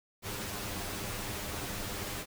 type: noise with comb filter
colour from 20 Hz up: pink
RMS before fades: -38 dBFS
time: 0.22-2.26 s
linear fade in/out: 50 ms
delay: 9.9 ms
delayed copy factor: +0.6
effects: none